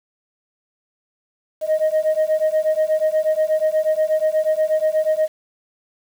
sine beating tone pair, 620 / 628.3 Hz, D#5 / D#5, -6 / +17 cents, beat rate 8.3 Hz, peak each -17 dBFS, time 1.61-5.29 s, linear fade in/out 50 ms, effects tanh soft clip ceiling -12 dBFS + 7-bit

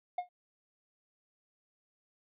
triangle tone with exponential decay, 717 Hz, F5, 45 cents sharp, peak -26 dBFS, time 0.18-0.29 s, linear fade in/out 5 ms, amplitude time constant 22 ms, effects resampled to 8000 Hz

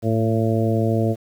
harmonic tone with a mistuned harmonic, 112.3 Hz, A2, 36 cents sharp, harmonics 1 / 2 / 3 / 4 / 5 / 6, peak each -20 / -23 / -25 / -26 / -27 / -28 dBFS, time 0.02-1.16 s, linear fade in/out 50 ms, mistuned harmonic 1, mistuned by -35 cents, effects 8-bit

